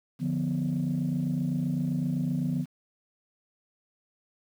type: chord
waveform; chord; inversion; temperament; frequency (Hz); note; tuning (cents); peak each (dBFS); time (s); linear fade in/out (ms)
sine; B diminished; first; equal; 146.83 / 174.61 / 246.9; D3 / F3 / B3; 0 / 0 / 0; -29; 0.19-2.66; 50
effects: tanh soft clip ceiling -20 dBFS + 9-bit